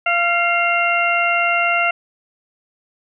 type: harmonic tone with a mistuned harmonic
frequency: 689 Hz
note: F5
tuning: 24 cents flat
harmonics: 1 / 2 / 3 / 4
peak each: -20 / -20 / -20 / -20 dBFS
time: 0.06-1.91 s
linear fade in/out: 5 ms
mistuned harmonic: 3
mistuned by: +42 cents
effects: none